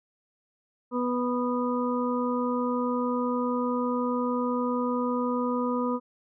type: harmonic tone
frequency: 246.4 Hz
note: B3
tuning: 4 cents flat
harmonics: 1 / 2 / 4 / 5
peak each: -27 / -30 / -33 / -34 dBFS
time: 0.91-6 s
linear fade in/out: 50 ms
effects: none